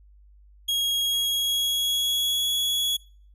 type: tone with pitch glide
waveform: 40% pulse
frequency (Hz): 3290 to 3363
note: G#7 to G#7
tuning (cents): -17 to +21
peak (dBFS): -21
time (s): 0.68-2.97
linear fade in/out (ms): 10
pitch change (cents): +38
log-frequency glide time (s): 0.98-2.51
effects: noise-tail reverb RT60 0.5 s tail -24 dB re dry + added 50 Hz sine -50 dBFS peak until 3.34 s